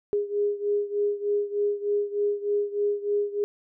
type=beating tone pair; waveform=sine; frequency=409.6 / 412.9 Hz; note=G#4 / G#4; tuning=-24 / -10 cents; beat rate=3.3 Hz; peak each=-25 / -28 dBFS; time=0.13-3.44 s; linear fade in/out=0 ms; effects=none